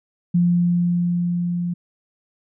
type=tone with level ramp; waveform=sine; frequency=174.6 Hz; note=F3; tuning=in tune; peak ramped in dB=-13 to -21 dBFS; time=0.34-1.74 s; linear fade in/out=10 ms; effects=none